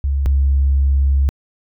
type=tone pair in turn; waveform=sine; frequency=69.3 / 68.7 Hz; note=C#2 / C#2; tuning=0 / -15 cents; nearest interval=unison; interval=15 cents; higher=first; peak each=-14 / -10 dBFS; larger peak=second; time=0.04-0.26 / 0.26-1.29 s; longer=second; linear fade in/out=0 ms; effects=tanh soft clip ceiling -7 dBFS